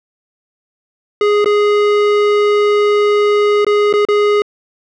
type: tone with dropouts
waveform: square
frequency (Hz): 414.9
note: G#4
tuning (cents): -2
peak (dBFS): -10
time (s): 1.21-4.42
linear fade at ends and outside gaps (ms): 2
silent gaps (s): 1.445-1.458 / 3.647-3.666 / 3.928-3.937 / 4.051-4.086
effects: low-pass 3000 Hz 12 dB/octave